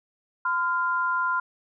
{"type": "tone pair together", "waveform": "sine", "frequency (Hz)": [1021, 1396.9], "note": ["C6", "F6"], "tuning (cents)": [-43, 0], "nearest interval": "perfect fourth", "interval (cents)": 543, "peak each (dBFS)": -25, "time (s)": [0.45, 1.4], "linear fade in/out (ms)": 5, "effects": []}